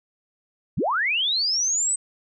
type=linear sweep; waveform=sine; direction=up; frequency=73.5 to 8210 Hz; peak=-20 dBFS; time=0.77-1.96 s; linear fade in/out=10 ms; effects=none